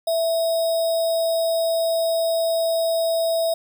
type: tone with sample-and-hold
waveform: sine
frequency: 659.3 Hz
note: E5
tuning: in tune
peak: -18 dBFS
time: 0.07-3.54 s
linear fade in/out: 5 ms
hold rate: 4410 Hz
effects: none